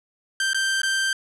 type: tone with dropouts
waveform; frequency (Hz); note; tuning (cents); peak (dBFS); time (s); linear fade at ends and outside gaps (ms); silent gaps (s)
sawtooth; 1568; G6; 0; -17; 0.4-1.13; 2; 0.533-0.545 / 0.818-0.832
effects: resampled to 24000 Hz + 8-bit